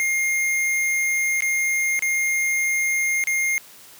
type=tone with dropouts; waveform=square; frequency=2126 Hz; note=C7; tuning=27 cents sharp; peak=-20 dBFS; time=0-3.58 s; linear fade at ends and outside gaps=0 ms; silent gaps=1.406-1.422 / 1.992-2.023 / 3.239-3.272 s; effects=white hiss -46 dBFS RMS until 3.99 s + high-pass 100 Hz 12 dB/octave